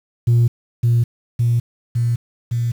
sine tone with echo, 118.4 Hz, A#2, 27 cents sharp, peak -8 dBFS, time 0.27-0.48 s, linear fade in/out 10 ms, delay 560 ms, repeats 4, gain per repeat -2 dB, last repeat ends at 2.72 s, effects tanh soft clip ceiling -9 dBFS + 7-bit

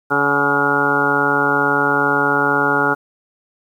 harmonic tone with a mistuned harmonic, 142.2 Hz, C#3, 45 cents sharp, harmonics 1 / 2 / 3 / 4 / 5 / 6 / 7 / 8 / 9 / 10, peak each -29 / -23 / -22 / -26 / -27 / -21 / -28 / -26 / -24 / -17 dBFS, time 0.1-2.95 s, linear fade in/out 20 ms, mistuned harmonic 5, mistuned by +75 cents, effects 8-bit

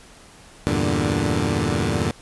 15% pulse chord, E half-diminished seventh, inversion none, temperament equal, 82.41 / 98 / 116.54 / 146.83 Hz, E2 / G2 / Bb2 / D3, 0 / 0 / 0 / 0 cents, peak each -19 dBFS, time 0.67-2.11 s, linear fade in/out 0 ms, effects pink hiss -47 dBFS RMS until 2.21 s + resampled to 24000 Hz

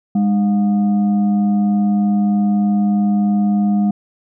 sine tone with frequency modulation, 203.9 Hz, G#3, 32 cents flat, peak -12 dBFS, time 0.15-3.91 s, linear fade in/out 5 ms, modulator 511 Hz, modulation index 0.35, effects none

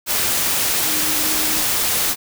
sine tone in noise, 306.8 Hz, D#4, 24 cents flat, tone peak -30 dBFS, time 0.83-1.64 s, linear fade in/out 50 ms, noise white, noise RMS -19 dBFS, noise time 0.06-2.16 s, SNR -14 dB, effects none

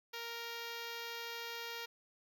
5% pulse tone with notch filter, 466.2 Hz, A#4, in tune, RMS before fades -44 dBFS, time 0.13-1.86 s, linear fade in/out 10 ms, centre 8700 Hz, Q 0.78, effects none

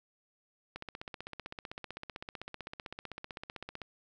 click train, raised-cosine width 0.3 ms, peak -25 dBFS, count 49, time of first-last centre 0.76-3.817 s, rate 15.7 Hz, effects none

